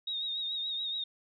sine tone with vibrato, 3743 Hz, A#7, 6 cents sharp, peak -32 dBFS, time 0.07-1.04 s, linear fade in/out 5 ms, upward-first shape triangle, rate 7 Hz, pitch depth 57 cents each way, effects none

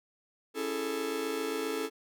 45% pulse chord, A major seventh, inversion first, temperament just, 275 / 330 / 412.5 / 440 Hz, C#4 / E4 / G#4 / A4, -14 / +2 / -12 / 0 cents, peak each -39 / -39 / -40 / -34 dBFS, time 0.54-1.9 s, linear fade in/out 50 ms, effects none

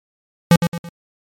square tone with echo, 170.8 Hz, F3, 38 cents flat, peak -7 dBFS, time 0.51-0.56 s, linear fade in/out 2 ms, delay 110 ms, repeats 3, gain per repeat -8 dB, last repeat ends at 0.89 s, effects MP3 64 kbps

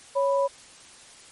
sine tone pair together, 554.4 / 987.8 Hz, C#5 / B5, 0 / 0 cents, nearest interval minor seventh, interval 1000 cents, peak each -21 / -26 dBFS, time 0.15-0.48 s, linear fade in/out 20 ms, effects white hiss -49 dBFS RMS until 1.31 s + MP3 48 kbps

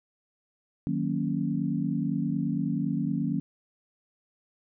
sine chord, D# minor seventh, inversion none, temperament equal, 155.56 / 185 / 233.1 / 277.2 Hz, D#3 / F#3 / A#3 / C#4, 0 / 0 / 0 / 0 cents, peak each -31 dBFS, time 0.87-3.4 s, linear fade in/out 0 ms, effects none

